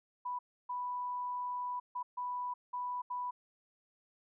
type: tone bursts at uneven times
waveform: sine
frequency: 987.8 Hz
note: B5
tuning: in tune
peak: -35 dBFS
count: 6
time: 0.25-0.39 / 0.69-1.8 / 1.95-2.03 / 2.17-2.54 / 2.73-3.02 / 3.1-3.31 s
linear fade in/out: 10 ms
effects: none